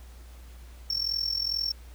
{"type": "tone with amplitude modulation", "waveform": "triangle", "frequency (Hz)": 5450, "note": "F8", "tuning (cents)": -43, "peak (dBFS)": -22, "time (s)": [0.9, 1.72], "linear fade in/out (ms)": 2, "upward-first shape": "sine", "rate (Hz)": 42.3, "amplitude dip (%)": 80, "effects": ["added 60 Hz sine -44 dBFS peak until 1.94 s", "pink hiss -56 dBFS RMS until 1.94 s"]}